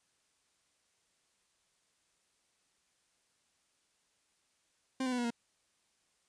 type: tone with pitch steps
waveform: 40% pulse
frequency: 262 / 254.8 / 247.9 / 241.1 / 234.5 Hz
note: C4 / C4 / B3 / B3 / A#3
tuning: +2 / -46 / +7 / -41 / +11 cents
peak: -31 dBFS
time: 5-5.305 s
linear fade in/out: 5 ms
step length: 61 ms
effects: white hiss -75 dBFS RMS until 6.28 s + resampled to 22050 Hz